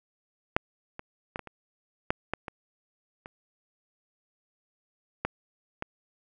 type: clicks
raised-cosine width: 0.5 ms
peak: -6 / -23 / -17 / -22 / -27 / -9 / -13 / -21 / -26 / -12 / -17 dBFS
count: 11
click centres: 0.565 / 0.994 / 1.359 / 1.393 / 1.473 / 2.105 / 2.336 / 2.482 / 3.259 / 5.25 / 5.824 s
effects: none